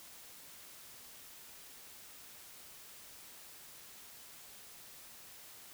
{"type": "silence", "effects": ["white hiss -54 dBFS RMS until 5.73 s"]}